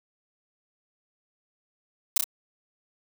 blue noise with echo, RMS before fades -19 dBFS, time 2.16-2.18 s, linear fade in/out 5 ms, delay 31 ms, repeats 2, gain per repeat -4 dB, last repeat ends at 2.242 s, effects none

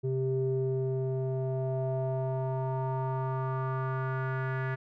square tone with low-pass filter sweep, 131.2 Hz, C3, 5 cents sharp, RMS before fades -31 dBFS, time 0.03-4.76 s, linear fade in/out 20 ms, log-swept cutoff 350 to 1700 Hz, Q 3.8, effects none

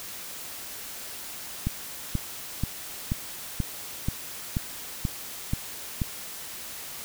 click train, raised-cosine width 5 ms, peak -13 dBFS, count 10, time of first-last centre 1.67-6.018 s, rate 2.07 Hz, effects white hiss -39 dBFS RMS until 7.04 s

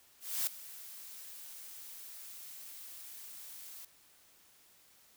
blue noise with ADSR envelope, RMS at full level -32 dBFS, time 0.2-3.85 s, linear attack 270 ms, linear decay 4 ms, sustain -17 dB, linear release 4 ms, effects white hiss -64 dBFS RMS until 5.16 s

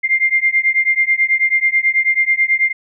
sine beating tone pair, 2100 / 2109.2 Hz, C7 / C7, +6 / +13 cents, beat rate 9.2 Hz, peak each -15 dBFS, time 0.03-2.73 s, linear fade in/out 20 ms, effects none

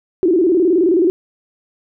sine tone with vibrato, 349.2 Hz, F4, in tune, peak -10 dBFS, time 0.23-1.1 s, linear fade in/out 0 ms, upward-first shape square, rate 19 Hz, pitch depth 120 cents each way, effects none

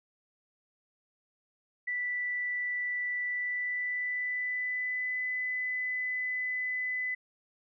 sine tone with pitch glide, 1972 to 2006 Hz, B6 to B6, -3 to +26 cents, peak -30 dBFS, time 1.87-7.15 s, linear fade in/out 10 ms, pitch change +29 cents, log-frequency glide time 3.24-5.2 s, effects none

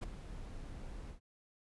brown noise with ADSR envelope, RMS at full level -33 dBFS, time 0.01-1.2 s, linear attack 23 ms, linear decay 12 ms, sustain -13 dB, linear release 110 ms, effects resampled to 24000 Hz

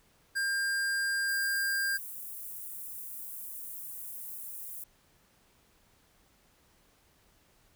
square tone, 1600 Hz, G6, 35 cents sharp, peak -29 dBFS, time 0.35-1.98 s, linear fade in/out 20 ms
white high-pass noise, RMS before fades -42 dBFS, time 1.28-4.84 s, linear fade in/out 5 ms, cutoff 10000 Hz, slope 24 dB/octave
effects pink hiss -66 dBFS RMS until 7.75 s

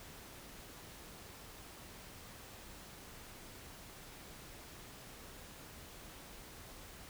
silence, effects pink hiss -53 dBFS RMS until 7.09 s

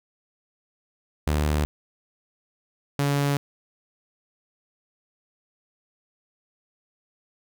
sawtooth tone pair in turn, 75 / 142.03 Hz, D2 / C#3, +37 / +42 cents, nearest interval major seventh, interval 1105 cents, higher second, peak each -17 dBFS, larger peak neither, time 1.27-1.65 / 2.99-3.37 s, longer neither, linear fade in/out 0 ms, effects none

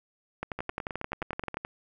two click trains, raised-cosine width 0.5 ms, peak -19 / -17 dBFS, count 11 / 14, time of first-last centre 0.59-1.649 / 0.43-1.57 s, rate 9.44 / 11.4 Hz, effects none

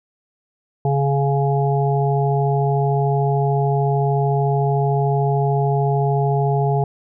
harmonic tone, 139.5 Hz, C#3, 11 cents sharp, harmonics 1 / 3 / 5 / 6, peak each -17 / -22 / -24 / -25 dBFS, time 0.85-6.84 s, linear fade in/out 2 ms, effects none

